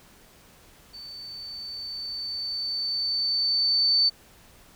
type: tone with level ramp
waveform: sine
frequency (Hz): 4535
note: C#8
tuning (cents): +39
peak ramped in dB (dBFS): -39 to -17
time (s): 0.93-4.1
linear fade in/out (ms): 20
effects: pink hiss -54 dBFS RMS until 4.75 s